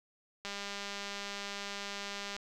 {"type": "click train", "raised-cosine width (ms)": 0.2, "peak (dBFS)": -23, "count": 386, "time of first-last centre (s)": [0.45, 2.365], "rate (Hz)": 201, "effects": []}